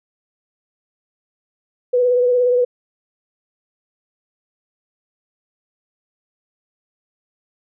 sine tone with vibrato, 493.9 Hz, B4, in tune, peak -12 dBFS, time 1.93-2.65 s, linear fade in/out 10 ms, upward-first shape triangle, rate 17 Hz, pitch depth 36 cents each way, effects none

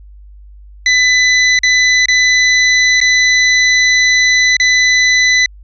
sawtooth tone with dropouts, 2000 Hz, B6, 21 cents sharp, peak -4 dBFS, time 0.86-5.46 s, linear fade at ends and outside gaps 2 ms, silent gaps 1.59-1.633 / 2.058-2.084 / 3.003-3.013 / 4.568-4.599 s, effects added 50 Hz sine -34 dBFS peak until 5.63 s + resampled to 16000 Hz

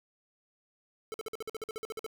square tone bursts, 440 Hz, A4, in tune, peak -36 dBFS, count 14, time 1.12-2.064 s, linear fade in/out 0 ms, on 21 ms, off 50 ms, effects none

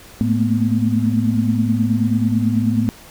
sine tone cluster, 109.5 / 217.7 / 227 / 246.4 Hz, A2 / A3 / A#3 / B3, -8 / -18 / -46 / -4 cents, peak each -20 dBFS, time 0.21-2.89 s, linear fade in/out 0 ms, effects pink hiss -42 dBFS RMS until 3.1 s

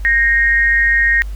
sine tone with amplitude modulation, 1864.7 Hz, A#6, in tune, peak -7 dBFS, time 0.05-1.22 s, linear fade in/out 0 ms, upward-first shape sine, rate 255 Hz, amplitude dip 65%, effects added 50 Hz sine -22 dBFS peak until 1.35 s + pink hiss -46 dBFS RMS until 1.35 s

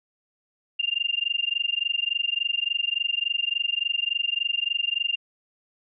sine tone with amplitude modulation, 2799 Hz, F7, 3 cents sharp, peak -19 dBFS, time 0.79-5.16 s, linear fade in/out 10 ms, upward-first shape sine, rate 23.5 Hz, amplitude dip 100%, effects none

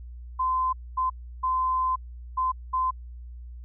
sine tone bursts at uneven times, 1030 Hz, C6, 28 cents flat, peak -22 dBFS, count 5, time 0.39-0.73 / 0.97-1.1 / 1.43-1.96 / 2.37-2.52 / 2.73-2.91 s, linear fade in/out 10 ms, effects added 60 Hz sine -38 dBFS peak until 3.64 s

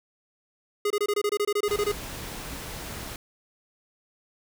square tone bursts, 413.4 Hz, G#4, 8 cents flat, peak -23 dBFS, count 14, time 0.85-1.918 s, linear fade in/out 5 ms, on 54 ms, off 24 ms
pink noise, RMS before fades -37 dBFS, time 1.68-3.16 s, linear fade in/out 2 ms
effects none

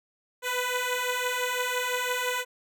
10% pulse beating tone pair, 493.9 / 499.8 Hz, B4 / B4, 0 / +21 cents, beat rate 5.9 Hz, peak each -23 / -20 dBFS, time 0.42-2.45 s, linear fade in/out 50 ms, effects none

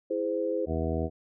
sine chord, E augmented, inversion none, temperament equal with one note detuned, 329.6 / 415.3 / 516 Hz, E4 / G#4 / B#4, 0 / 0 / -24 cents, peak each -32 / -32 / -29 dBFS, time 0.1-0.66 s, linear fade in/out 10 ms
harmonic tone, 80.8 Hz, E2, 34 cents flat, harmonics 1 / 2 / 3 / 4 / 5 / 6 / 8 / 9, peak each -31 / -35 / -35 / -35 / -36 / -35 / -36 / -41 dBFS, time 0.66-1.1 s, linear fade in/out 50 ms
effects none

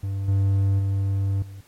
triangle tone with level steps, 98 Hz, G2, in tune, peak -22 / -15 / -18 / -34 dBFS, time 0.03-1.61 s, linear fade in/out 5 ms, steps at 0.28 / 0.79 / 1.42 s, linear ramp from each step 5 ms, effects pink hiss -56 dBFS RMS until 1.67 s + MP3 64 kbps

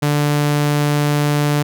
sawtooth tone, 146.83 Hz, D3, in tune, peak -10 dBFS, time 0.02-1.63 s, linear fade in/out 10 ms, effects none

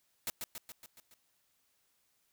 white noise with echo, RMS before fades -36 dBFS, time 0.27-0.3 s, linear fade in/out 0 ms, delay 140 ms, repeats 6, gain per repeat -4 dB, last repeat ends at 1.14 s, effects white hiss -75 dBFS RMS until 2.32 s

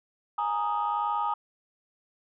sine chord, Ab suspended second, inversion none, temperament equal, 830.6 / 932.3 / 1244.5 Hz, Ab5 / Bb5 / Eb6, 0 / 0 / 0 cents, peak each -29 dBFS, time 0.38-1.34 s, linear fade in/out 5 ms, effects tanh soft clip ceiling -19 dBFS

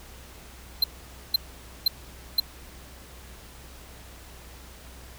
square tone bursts, 4116 Hz, C8, 29 cents flat, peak -17 dBFS, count 4, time 0.82-2.4 s, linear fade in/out 5 ms, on 20 ms, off 500 ms, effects added 62 Hz sine -47 dBFS peak until 5.18 s + pink hiss -48 dBFS RMS until 5.18 s

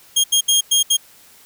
20% pulse tone bursts at uneven times, 3242 Hz, G#7, 42 cents flat, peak -7 dBFS, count 5, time 0.16-0.24 / 0.32-0.41 / 0.48-0.61 / 0.71-0.83 / 0.9-0.97 s, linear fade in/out 10 ms, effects white hiss -48 dBFS RMS until 1.45 s

